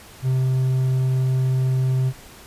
triangle tone, 130 Hz, C3, 11 cents flat, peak -15 dBFS, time 0.22-2.13 s, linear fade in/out 50 ms, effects pink hiss -44 dBFS RMS until 2.46 s + resampled to 32000 Hz

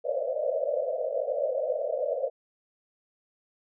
pink band-pass noise, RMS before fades -29 dBFS, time 0.04-2.3 s, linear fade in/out 20 ms, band 500 to 640 Hz, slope 96 dB/octave, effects none

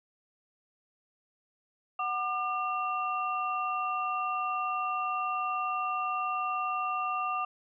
sine tone cluster, 742 / 1201 / 2733 Hz, F#5 / D6 / F7, +5 / +38 / -38 cents, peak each -35 / -30 / -39 dBFS, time 1.99-7.45 s, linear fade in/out 5 ms, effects none

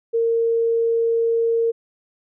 sine tone, 459.8 Hz, A#4, 24 cents flat, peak -16 dBFS, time 0.13-1.72 s, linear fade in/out 20 ms, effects none

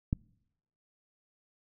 click, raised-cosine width 5 ms, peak -15 dBFS, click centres 0.129 s, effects noise-tail reverb RT60 0.8 s tail -26 dB re dry

